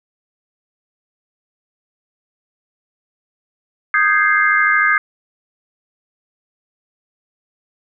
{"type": "chord", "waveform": "sine", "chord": "Ab major seventh", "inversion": "second", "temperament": "equal with one note detuned", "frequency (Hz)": [1236.6, 1568, 1661.2, 2093], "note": ["Eb6", "G6", "Ab6", "C7"], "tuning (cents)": [-11, 0, 0, 0], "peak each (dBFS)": -17, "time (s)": [3.94, 4.98], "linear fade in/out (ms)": 2, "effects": []}